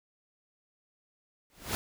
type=noise with exponential growth; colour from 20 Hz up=pink; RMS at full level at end=-29 dBFS; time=1.5-1.75 s; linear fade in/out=0 ms; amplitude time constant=53 ms; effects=none